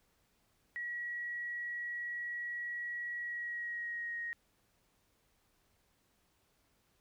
sine tone with pitch glide, 1919 to 1876.3 Hz, A#6 to A#6, +50 to +11 cents, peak -37 dBFS, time 0.76-4.33 s, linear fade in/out 0 ms, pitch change -39 cents, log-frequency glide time 3.18-4.2 s, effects pink hiss -74 dBFS RMS until 7 s

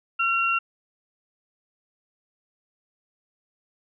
sine tone pair together, 1360 / 2750 Hz, F6 / F7, -46 / -27 cents, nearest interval octave, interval 1219 cents, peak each -23 dBFS, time 0.19-0.59 s, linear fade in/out 10 ms, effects none

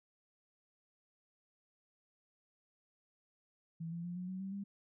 sine tone with pitch steps, 164.6 / 169.91 / 175.4 / 181.06 / 186.9 / 192.94 / 199.17 Hz, E3 / F3 / F3 / F#3 / F#3 / G3 / G3, -2 / -47 / +8 / -37 / +18 / -27 / +28 cents, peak -39 dBFS, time 3.8-4.64 s, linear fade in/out 10 ms, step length 120 ms, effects none

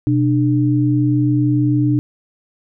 sine tone pair together, 125.5 / 298.5 Hz, B2 / D4, +28 / +28 cents, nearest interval octave + minor third, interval 1500 cents, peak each -15 dBFS, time 0.07-1.99 s, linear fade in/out 0 ms, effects none

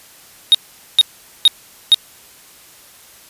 triangle tone bursts, 3729 Hz, A#7, in tune, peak -3 dBFS, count 4, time 0.52-1.944 s, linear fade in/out 0 ms, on 26 ms, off 440 ms, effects white hiss -44 dBFS RMS until 3.29 s + resampled to 32000 Hz

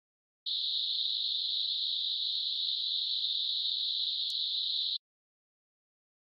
pink band-pass noise, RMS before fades -33 dBFS, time 0.46-4.97 s, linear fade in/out 10 ms, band 3500 to 4200 Hz, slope 96 dB/octave, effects AAC 48 kbps

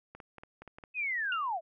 clicks, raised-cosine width 0.5 ms, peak -32 dBFS, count 8, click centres 0.15 / 0.202 / 0.383 / 0.435 / 0.62 / 0.677 / 0.785 / 0.838 s
sine linear sweep, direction down, 2575 to 608 Hz, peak -30 dBFS, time 0.94-1.61 s, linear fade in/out 50 ms
sine tone with exponential decay, 2794 Hz, F7, in tune, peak -31 dBFS, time 1.32-1.49 s, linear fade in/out 2 ms, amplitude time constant 36 ms
effects none

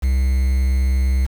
triangle tone with quantisation, 65.41 Hz, C2, in tune, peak -12 dBFS, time 0.02-1.27 s, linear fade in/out 20 ms, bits 6, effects none

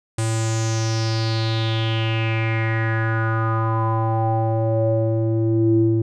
square tone with low-pass filter sweep, 112.1 Hz, A2, 33 cents sharp, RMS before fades -20 dBFS, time 0.18-6.02 s, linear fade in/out 5 ms, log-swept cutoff 8600 to 290 Hz, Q 5.5, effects none

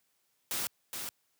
white noise with echo, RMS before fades -34 dBFS, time 0.51-0.67 s, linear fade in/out 0 ms, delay 420 ms, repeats 1, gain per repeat -5 dB, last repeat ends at 1.09 s, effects white hiss -75 dBFS RMS until 1.39 s + high-pass 80 Hz 12 dB/octave

